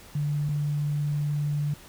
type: tone pair in turn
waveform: sine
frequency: 146.83 / 146.83 Hz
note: D3 / D3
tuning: 0 / 0 cents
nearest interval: unison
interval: 0 cents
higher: neither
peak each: -24 dBFS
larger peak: neither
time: 0.15-0.49 / 0.49-1.74 s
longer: second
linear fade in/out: 5 ms
effects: pink hiss -49 dBFS RMS until 1.88 s